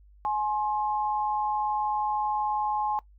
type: tone pair together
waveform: sine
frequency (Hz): 843.5 / 1062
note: G#5 / C6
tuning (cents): +27 / +25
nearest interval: major third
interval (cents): 398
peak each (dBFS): -26 / -31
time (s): 0.25-2.99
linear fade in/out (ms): 0
effects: noise-tail reverb RT60 0.1 s tail -20 dB re dry + added 50 Hz sine -52 dBFS peak until 3.18 s